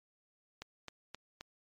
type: click train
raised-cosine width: 0.2 ms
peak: -26 dBFS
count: 4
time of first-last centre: 0.62-1.409 s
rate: 3.8 Hz
effects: MP3 96 kbps